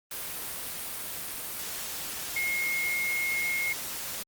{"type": "tone in noise", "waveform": "sine", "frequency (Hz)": 2153, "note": "C7", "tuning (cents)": 49, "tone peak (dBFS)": -27, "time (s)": [2.36, 3.73], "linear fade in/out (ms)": 5, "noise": "white", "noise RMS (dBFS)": -36, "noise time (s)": [0.11, 4.23], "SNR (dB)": 6, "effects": ["Opus 32 kbps"]}